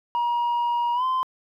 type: tone with pitch glide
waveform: sine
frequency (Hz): 953 to 1033.3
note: A#5 to C6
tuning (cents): +38 to -22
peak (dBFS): -18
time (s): 0.15-1.23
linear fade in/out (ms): 0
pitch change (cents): +140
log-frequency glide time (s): 0.94-1.04
effects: tanh soft clip ceiling -20 dBFS + 10-bit